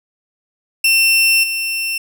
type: tone with level steps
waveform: sawtooth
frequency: 2700 Hz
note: E7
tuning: 41 cents sharp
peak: -7 / -15 dBFS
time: 0.84-1.98 s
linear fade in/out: 5 ms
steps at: 1.43 s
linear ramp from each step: 10 ms
effects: none